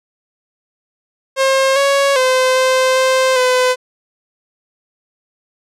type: tone with pitch steps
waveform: sawtooth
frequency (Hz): 535 / 556 / 515 / 518 / 521 / 506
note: C5 / C#5 / C5 / C5 / C5 / B4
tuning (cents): +38 / +5 / -28 / -17 / -7 / +42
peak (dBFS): -7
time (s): 1.36-3.76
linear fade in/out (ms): 50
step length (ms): 400
effects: low-pass 9000 Hz 12 dB/octave